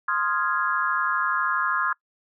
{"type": "chord", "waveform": "sine", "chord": "F minor seventh", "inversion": "second", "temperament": "equal", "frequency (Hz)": [1046.5, 1244.5, 1396.9, 1661.2], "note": ["C6", "Eb6", "F6", "Ab6"], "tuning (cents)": [0, 0, 0, 0], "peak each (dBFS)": -27, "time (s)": [0.08, 1.93], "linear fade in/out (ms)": 5, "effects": ["noise-tail reverb RT60 0.1 s tail -24 dB re dry"]}